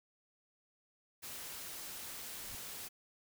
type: noise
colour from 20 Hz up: white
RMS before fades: -46 dBFS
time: 1.22-2.89 s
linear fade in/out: 20 ms
type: noise with exponential growth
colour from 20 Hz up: brown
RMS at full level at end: -49 dBFS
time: 2.3-2.55 s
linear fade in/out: 0 ms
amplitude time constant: 54 ms
effects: none